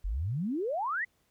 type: exponential sweep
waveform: sine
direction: up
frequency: 41.2 to 2067 Hz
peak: -29 dBFS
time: 0.04-1.05 s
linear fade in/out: 10 ms
effects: pink hiss -72 dBFS RMS until 1.3 s

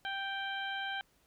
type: harmonic tone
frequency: 784 Hz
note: G5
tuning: in tune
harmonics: 1 / 2 / 3 / 4 / 5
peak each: -40 / -38 / -47 / -42 / -52 dBFS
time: 0.05-1.01 s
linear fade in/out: 0 ms
effects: pink hiss -70 dBFS RMS until 1.26 s

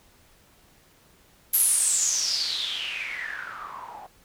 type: noise with low-pass filter sweep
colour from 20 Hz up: blue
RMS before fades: -27 dBFS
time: 1.53-4.07 s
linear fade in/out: 10 ms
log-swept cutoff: 12000 to 760 Hz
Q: 8.9
effects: pink hiss -58 dBFS RMS until 4.24 s

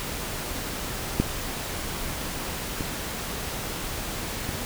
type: clicks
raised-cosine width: 3 ms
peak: -7 / -16 / -16 dBFS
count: 3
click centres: 1.2 / 2.808 / 4.491 s
effects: pink hiss -32 dBFS RMS until 4.65 s

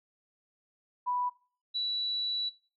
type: tone pair in turn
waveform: sine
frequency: 987 / 3938 Hz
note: B5 / B7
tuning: -1 / -6 cents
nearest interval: 2 octaves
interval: 2395 cents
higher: second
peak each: -28 / -29 dBFS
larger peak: first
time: 1.06-1.3 / 1.74-2.5 s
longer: second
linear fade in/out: 20 ms
effects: noise-tail reverb RT60 0.4 s tail -20 dB re dry

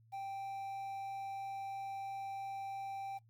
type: tone with quantisation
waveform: triangle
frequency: 784 Hz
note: G5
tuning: in tune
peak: -38 dBFS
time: 0.12-3.19 s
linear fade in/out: 20 ms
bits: 11
effects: noise-tail reverb RT60 0.1 s tail -19 dB re dry + added 113 Hz sine -63 dBFS peak until 3.29 s

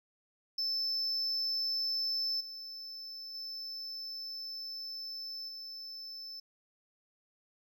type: tone with level steps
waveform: triangle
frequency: 5274 Hz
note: E8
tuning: in tune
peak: -29 / -41 / -38 / -41 dBFS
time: 0.58-6.4 s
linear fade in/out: 5 ms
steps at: 2.4 / 3.34 / 5.48 s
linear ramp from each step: 10 ms
effects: tanh soft clip ceiling -25 dBFS

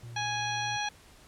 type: tone with vibrato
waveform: triangle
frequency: 117.5 Hz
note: A#2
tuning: 14 cents sharp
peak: -39 dBFS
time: 0.03-0.77 s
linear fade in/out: 5 ms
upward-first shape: square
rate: 5.1 Hz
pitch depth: 12 cents each way
type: harmonic tone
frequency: 830.6 Hz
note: G#5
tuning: in tune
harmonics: 1 / 2 / 3 / 4 / 5 / 7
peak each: -33 / -36 / -38 / -39 / -40 / -41 dBFS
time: 0.16-0.89 s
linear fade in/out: 5 ms
effects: pink hiss -56 dBFS RMS until 1.27 s + low-pass 11000 Hz 12 dB/octave

